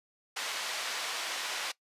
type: band-pass noise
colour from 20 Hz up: white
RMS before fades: -36 dBFS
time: 0.36-1.72 s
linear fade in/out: 10 ms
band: 610 to 4600 Hz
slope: 12 dB/octave
effects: noise-tail reverb RT60 0.1 s tail -20 dB re dry + resampled to 32000 Hz